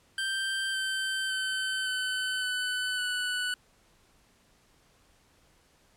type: tone with pitch steps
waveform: 25% pulse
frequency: 1568 / 1550.9 / 1534 / 1517.2 / 1500.7 / 1484.3 Hz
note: G6 / G6 / G6 / F#6 / F#6 / F#6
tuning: 0 / -19 / -38 / +43 / +24 / +5 cents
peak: -25 dBFS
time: 0.18-3.54 s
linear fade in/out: 2 ms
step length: 560 ms
effects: pink hiss -64 dBFS RMS until 5.96 s + low-pass 11000 Hz 12 dB/octave